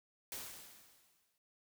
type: noise with exponential decay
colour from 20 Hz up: white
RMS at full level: -43 dBFS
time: 0.32-1.38 s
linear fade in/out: 1 ms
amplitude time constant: 230 ms
effects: none